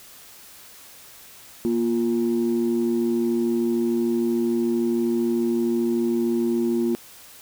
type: tone pair together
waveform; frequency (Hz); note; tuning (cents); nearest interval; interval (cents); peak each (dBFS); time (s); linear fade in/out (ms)
sine; 236 / 349.2; A#3 / F4; +22 / 0; perfect fifth; 678; -21; 1.65-6.95; 0
effects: tanh soft clip ceiling -14 dBFS + white hiss -46 dBFS RMS until 7.41 s